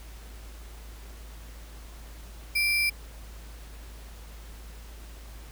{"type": "tone with sample-and-hold", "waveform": "sine", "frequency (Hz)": 2349, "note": "D7", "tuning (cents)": 0, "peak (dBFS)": -22, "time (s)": [2.55, 2.9], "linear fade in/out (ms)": 10, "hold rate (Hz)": 7350, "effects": ["added 54 Hz sine -42 dBFS peak until 5.51 s", "pink hiss -51 dBFS RMS until 5.51 s"]}